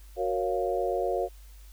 sine chord, Gb major seventh, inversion none, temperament equal, 370 / 466.2 / 554.4 / 698.5 Hz, Gb4 / Bb4 / Db5 / F5, 0 / 0 / 0 / 0 cents, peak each -31 dBFS, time 0.16-1.29 s, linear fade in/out 50 ms, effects added 50 Hz sine -46 dBFS peak until 1.72 s + white hiss -59 dBFS RMS until 1.72 s

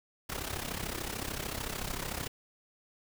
pink noise with amplitude modulation, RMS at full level -34 dBFS, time 0.29-2.28 s, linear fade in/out 10 ms, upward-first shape sine, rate 33.5 Hz, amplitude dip 75%, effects none

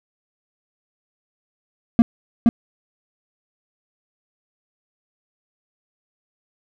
triangle tone with echo, 233.1 Hz, A#3, in tune, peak -5 dBFS, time 1.99-2.02 s, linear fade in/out 0 ms, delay 470 ms, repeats 1, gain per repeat -2 dB, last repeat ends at 2.49 s, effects none

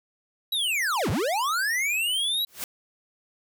square linear two-way sweep, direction down then up, 3951 to 73.42 to 3951 Hz, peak -24 dBFS, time 0.52-2.45 s, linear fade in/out 5 ms, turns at 1.1 s
white noise with exponential growth, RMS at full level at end -28 dBFS, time 2.47-2.64 s, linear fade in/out 1 ms, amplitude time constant 36 ms
effects none

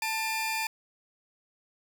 sawtooth tone pair together, 886 / 2403 Hz, A5 / D7, +12 / +39 cents, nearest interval octave + perfect fourth, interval 1727 cents, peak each -28 dBFS, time 0.02-0.67 s, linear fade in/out 2 ms, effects none

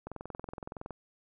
click train, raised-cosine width 1 ms, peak -26 dBFS, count 19, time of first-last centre 0.07-0.907 s, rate 21.5 Hz, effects none

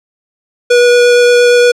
square tone with vibrato, 485.4 Hz, B4, 30 cents flat, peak -5 dBFS, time 0.7-1.72 s, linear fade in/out 10 ms, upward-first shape triangle, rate 8.6 Hz, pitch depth 9 cents each way, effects low-pass 7000 Hz 12 dB/octave

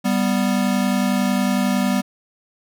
square tone pair together, 195.96 / 246.9 Hz, G3 / B3, 0 / 0 cents, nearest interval major third, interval 400 cents, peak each -20 / -21 dBFS, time 0.04-2.02 s, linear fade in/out 20 ms, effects none

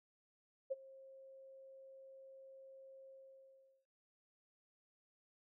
sine tone with ADSR envelope, 535 Hz, C5, 38 cents sharp, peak -34 dBFS, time 0.7-3.86 s, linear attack 18 ms, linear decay 27 ms, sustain -21 dB, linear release 770 ms, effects none

